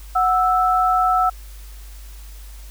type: tone pair together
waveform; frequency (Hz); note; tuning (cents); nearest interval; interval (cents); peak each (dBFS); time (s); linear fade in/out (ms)
sine; 737.1 / 1318; F#5 / E6; -7 / -1; minor seventh; 1006; -17; 0.15-1.3; 10
effects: added 50 Hz sine -35 dBFS peak until 2.7 s + white hiss -47 dBFS RMS until 2.7 s